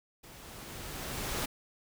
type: noise with level ramp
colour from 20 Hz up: pink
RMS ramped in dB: -52 to -33 dBFS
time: 0.23-1.46 s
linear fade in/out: 10 ms
effects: none